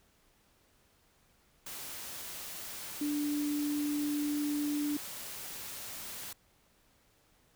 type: tone in noise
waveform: sine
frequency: 293.7 Hz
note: D4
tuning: in tune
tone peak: -30 dBFS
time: 3.01-4.97 s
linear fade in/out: 5 ms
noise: white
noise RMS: -43 dBFS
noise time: 1.66-6.33 s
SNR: +10 dB
effects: pink hiss -68 dBFS RMS until 7.55 s